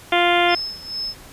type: harmonic tone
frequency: 349.2 Hz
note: F4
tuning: in tune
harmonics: 1 / 2 / 3 / 4 / 5 / 6 / 7 / 8 / 9 / 10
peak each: -21 / -18 / -26 / -24 / -28 / -23 / -27 / -27 / -27 / -28 dBFS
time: 0.12-0.55 s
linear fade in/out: 5 ms
type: tone with tremolo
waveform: sine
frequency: 5210 Hz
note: E8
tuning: 21 cents flat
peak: -23 dBFS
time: 0.48-1.15 s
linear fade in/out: 50 ms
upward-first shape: sine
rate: 2.3 Hz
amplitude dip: 80%
effects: pink hiss -43 dBFS RMS until 1.32 s + resampled to 32000 Hz